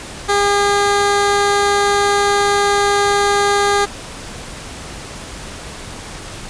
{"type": "tone", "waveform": "15% pulse", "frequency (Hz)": 405, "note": "G#4", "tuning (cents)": -43, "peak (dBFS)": -6, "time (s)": [0.28, 3.86], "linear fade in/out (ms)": 20, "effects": ["pink hiss -31 dBFS RMS until 6.49 s", "resampled to 22050 Hz"]}